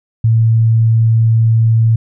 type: tone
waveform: sine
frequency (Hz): 113.1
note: A2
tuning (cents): +48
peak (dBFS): -7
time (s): 0.24-1.96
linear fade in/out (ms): 5
effects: none